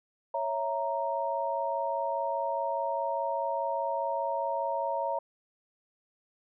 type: chord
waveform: sine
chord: A# diminished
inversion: first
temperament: equal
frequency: 554.4 / 659.3 / 932.3 Hz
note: C#5 / E5 / A#5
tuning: 0 / 0 / 0 cents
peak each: -33 / -34 / -31 dBFS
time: 0.34-5.19 s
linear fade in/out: 5 ms
effects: none